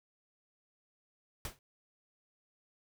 pink noise with exponential decay, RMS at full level -36 dBFS, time 1.45-1.59 s, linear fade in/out 1 ms, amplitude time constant 30 ms, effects none

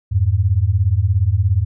sine beating tone pair, 86.4 / 103.4 Hz, F2 / G#2, -18 / -7 cents, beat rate 17 Hz, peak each -16 / -15 dBFS, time 0.11-1.65 s, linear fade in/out 20 ms, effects none

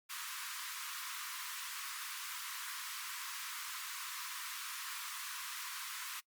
pink high-pass noise, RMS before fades -44 dBFS, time 0.09-6.21 s, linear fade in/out 20 ms, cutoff 980 Hz, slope 96 dB/octave, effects noise-tail reverb RT60 0.1 s tail -22 dB re dry + Opus 48 kbps

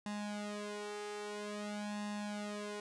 sawtooth tone with flanger, 207.7 Hz, G#3, in tune, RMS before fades -42 dBFS, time 0.06-2.8 s, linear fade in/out 2 ms, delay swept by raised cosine 1.1 to 2.3 ms, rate 0.5 Hz, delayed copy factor +1, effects resampled to 22050 Hz

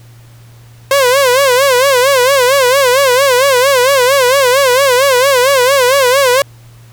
sawtooth tone with vibrato, 525 Hz, C5, 6 cents sharp, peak -3 dBFS, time 0.91-6.42 s, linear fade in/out 2 ms, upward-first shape sine, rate 4.4 Hz, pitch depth 130 cents each way, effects added 117 Hz sine -36 dBFS peak until 6.92 s + pink hiss -46 dBFS RMS until 6.92 s

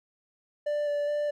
triangle tone with vibrato, 586 Hz, D5, 4 cents flat, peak -24 dBFS, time 0.66-1.31 s, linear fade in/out 10 ms, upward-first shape square, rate 2.4 Hz, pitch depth 11 cents each way, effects none

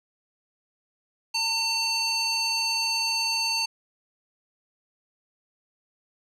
square tone with band-pass filter, 904 Hz, A5, 47 cents sharp, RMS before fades -26 dBFS, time 1.34-3.66 s, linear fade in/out 10 ms, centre 4400 Hz, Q 2.3, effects none

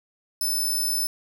10% pulse tone, 5274 Hz, E8, in tune, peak -17 dBFS, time 0.41-1.07 s, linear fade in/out 2 ms, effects none

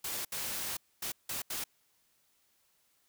white noise bursts at uneven times, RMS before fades -37 dBFS, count 5, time 0.04-0.25 / 0.32-0.77 / 1.02-1.12 / 1.29-1.42 / 1.5-1.64 s, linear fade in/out 5 ms, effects white hiss -72 dBFS RMS until 3.08 s

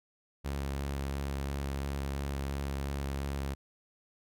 sawtooth tone with vibrato, 69.3 Hz, C#2, in tune, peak -29 dBFS, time 0.44-3.55 s, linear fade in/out 20 ms, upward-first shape square, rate 2.9 Hz, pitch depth 12 cents each way, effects none

